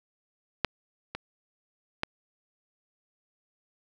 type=clicks; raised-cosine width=0.3 ms; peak=-7 / -18 / -11 dBFS; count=3; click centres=0.647 / 1.15 / 2.034 s; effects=none